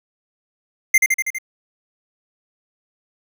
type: tone with echo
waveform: square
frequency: 2093 Hz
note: C7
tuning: in tune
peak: -9 dBFS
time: 0.94-0.98 s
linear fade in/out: 5 ms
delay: 81 ms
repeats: 5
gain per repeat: -3 dB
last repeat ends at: 1.385 s
effects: none